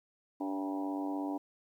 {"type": "harmonic tone with a mistuned harmonic", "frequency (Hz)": 96.5, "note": "G2", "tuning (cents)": -27, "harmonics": [3, 4, 5, 6, 7, 8, 9, 10], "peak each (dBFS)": [-34, -47, -50, -48, -45, -44, -48, -46], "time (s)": [0.4, 1.38], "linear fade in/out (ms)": 10, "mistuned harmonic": 8, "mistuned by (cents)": 20, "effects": ["11-bit"]}